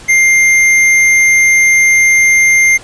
square tone, 2100 Hz, C7, 6 cents sharp, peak -6 dBFS, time 0.08-2.78 s, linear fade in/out 20 ms, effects pink hiss -35 dBFS RMS until 2.83 s + resampled to 22050 Hz

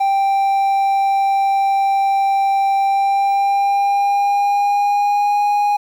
triangle tone with pitch glide, 786 to 822.7 Hz, G5 to G#5, +4 to -17 cents, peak -11 dBFS, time 0-5.77 s, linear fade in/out 10 ms, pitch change +79 cents, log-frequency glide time 2.78-5.42 s, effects 8-bit

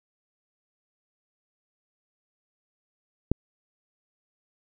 click, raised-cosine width 3 ms, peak -8 dBFS, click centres 3.316 s, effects none

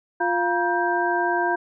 sine tone cluster, 351 / 698 / 955 / 1576 Hz, F4 / F5 / A#5 / G6, +9 / -1 / +42 / +9 cents, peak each -25 dBFS, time 0.2-1.56 s, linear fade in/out 10 ms, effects none

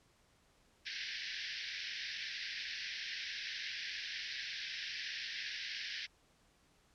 pink band-pass noise, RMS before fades -43 dBFS, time 0.85-6.07 s, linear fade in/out 20 ms, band 1600 to 5600 Hz, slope 96 dB/octave, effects pink hiss -70 dBFS RMS until 6.94 s + low-pass 9000 Hz 12 dB/octave

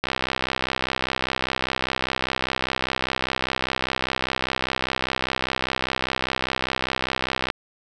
click train, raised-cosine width 0.3 ms, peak -6 dBFS, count 486, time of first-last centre 0.04-7.502 s, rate 65 Hz, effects none

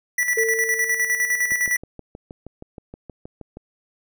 square tone with tremolo, 1960 Hz, B6, 14 cents flat, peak -18 dBFS, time 0.18-1.77 s, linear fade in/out 5 ms, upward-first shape square, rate 9.8 Hz, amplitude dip 55%
sine tone with exponential decay, 449.3 Hz, A4, 36 cents sharp, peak -19 dBFS, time 0.37-1.71 s, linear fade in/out 5 ms, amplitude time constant 290 ms
click train, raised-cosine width 2 ms, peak -23 dBFS, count 14, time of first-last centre 1.52-3.57 s, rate 6.34 Hz
effects none

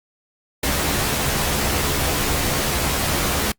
pink noise with comb filter, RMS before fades -21 dBFS, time 0.63-3.52 s, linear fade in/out 5 ms, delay 14 ms, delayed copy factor +0.6, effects noise-tail reverb RT60 0.1 s tail -26 dB re dry + Opus 48 kbps

